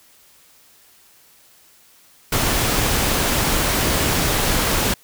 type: noise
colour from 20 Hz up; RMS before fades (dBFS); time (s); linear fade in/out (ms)
pink; -19; 2.32-4.94; 5
effects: white hiss -52 dBFS RMS until 5.03 s